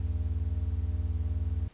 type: beating tone pair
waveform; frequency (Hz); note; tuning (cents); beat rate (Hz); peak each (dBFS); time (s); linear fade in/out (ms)
triangle; 67.8 / 86.8; C#2 / F2; -38 / -10; 19; -29 / -28; 0-1.68; 5
effects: pink hiss -60 dBFS RMS until 1.73 s + resampled to 8000 Hz